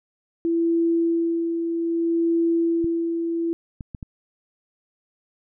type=tone with tremolo; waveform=sine; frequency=334.4 Hz; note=E4; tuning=25 cents sharp; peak=-17 dBFS; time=0.45-3.53 s; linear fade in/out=0 ms; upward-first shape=sine; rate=0.63 Hz; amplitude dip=45%
type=clicks; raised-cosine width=5 ms; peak=-21 dBFS; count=4; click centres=2.844 / 3.808 / 3.948 / 4.028 s
effects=none